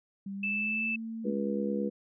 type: tone with pitch glide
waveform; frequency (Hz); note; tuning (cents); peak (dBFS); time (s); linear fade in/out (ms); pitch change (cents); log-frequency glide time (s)
sine; 196.9 to 224.9; G3 to A3; +8 to +38; -35; 0.26-1.33; 5; +230; 0.36-0.88
type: tone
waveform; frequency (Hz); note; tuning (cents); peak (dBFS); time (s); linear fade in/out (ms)
sine; 2637; E7; 0; -29; 0.43-0.96; 5
type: harmonic tone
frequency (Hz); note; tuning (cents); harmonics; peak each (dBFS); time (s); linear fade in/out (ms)
69.3; C#2; 0; 3 / 4 / 5 / 6 / 7; -31 / -38 / -37 / -42 / -34; 1.24-1.9; 20
effects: none